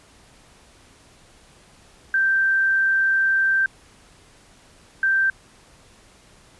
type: tone bursts at uneven times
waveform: sine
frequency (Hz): 1567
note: G6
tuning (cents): -1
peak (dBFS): -16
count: 2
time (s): 2.14-3.66 / 5.03-5.3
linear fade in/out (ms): 2
effects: pink hiss -52 dBFS RMS until 6.59 s + resampled to 24000 Hz